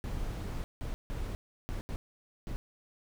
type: noise bursts at uneven times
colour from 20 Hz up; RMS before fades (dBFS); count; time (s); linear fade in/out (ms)
brown; -36; 6; 0.04-0.64 / 0.81-0.94 / 1.1-1.35 / 1.69-1.81 / 1.89-1.96 / 2.47-2.56; 0
effects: none